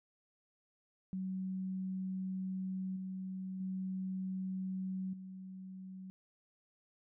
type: tone with level steps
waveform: sine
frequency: 188.1 Hz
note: F#3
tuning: 29 cents sharp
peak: -36 / -39 / -36 / -45 dBFS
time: 1.13-6.1 s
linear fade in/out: 0 ms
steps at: 2.96 / 3.6 / 5.13 s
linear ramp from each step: 5 ms
effects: none